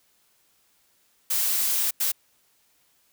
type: noise bursts at uneven times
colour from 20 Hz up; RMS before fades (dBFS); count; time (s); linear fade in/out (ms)
blue; -24; 2; 1.3-1.91 / 2-2.12; 10
effects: white hiss -65 dBFS RMS until 3.12 s